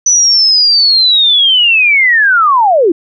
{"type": "linear sweep", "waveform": "sine", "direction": "down", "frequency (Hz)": [6010, 308], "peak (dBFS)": -5, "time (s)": [0.06, 2.92], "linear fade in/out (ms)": 5, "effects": []}